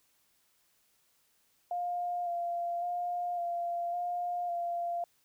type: tone with vibrato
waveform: sine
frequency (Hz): 699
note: F5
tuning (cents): +1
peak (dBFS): -31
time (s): 1.71-5.04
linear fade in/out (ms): 2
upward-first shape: square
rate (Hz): 0.9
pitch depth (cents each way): 18
effects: white hiss -71 dBFS RMS until 5.24 s